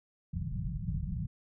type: low-pass noise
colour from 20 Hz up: white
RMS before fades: -35 dBFS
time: 0.33-1.27 s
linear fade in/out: 10 ms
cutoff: 190 Hz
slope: 96 dB/octave
effects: none